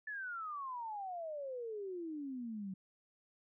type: exponential sweep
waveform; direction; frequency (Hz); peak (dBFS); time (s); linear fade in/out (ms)
sine; down; 1756 to 185; -40; 0.07-2.74; 5
effects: none